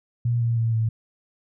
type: tone with pitch steps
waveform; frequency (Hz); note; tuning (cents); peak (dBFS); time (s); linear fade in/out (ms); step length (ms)
sine; 119.1 / 116.72 / 114.38 / 112.09; A#2 / A#2 / A#2 / A2; +38 / +3 / -32 / +33; -19; 0.25-0.89; 5; 160
effects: none